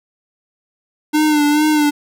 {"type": "tone with vibrato", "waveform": "square", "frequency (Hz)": 300, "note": "D4", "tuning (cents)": 37, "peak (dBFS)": -12, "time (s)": [1.13, 1.91], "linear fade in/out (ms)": 20, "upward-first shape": "sine", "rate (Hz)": 2.3, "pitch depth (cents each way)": 44, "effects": []}